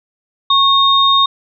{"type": "tone pair together", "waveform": "sine", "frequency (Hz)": [1100, 3700], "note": ["C#6", "A#7"], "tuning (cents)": [-14, -14], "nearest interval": "octave + major sixth", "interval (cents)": 2100, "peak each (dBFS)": -11, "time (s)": [0.5, 1.26], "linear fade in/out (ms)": 5, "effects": []}